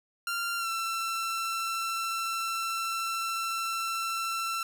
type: tone with pitch glide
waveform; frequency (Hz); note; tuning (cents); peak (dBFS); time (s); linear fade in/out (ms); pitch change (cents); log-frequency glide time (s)
sawtooth; 1385 to 1343.2; F6 to E6; -15 to +32; -26; 0.27-4.63; 2; -53; 0.58-0.68
effects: none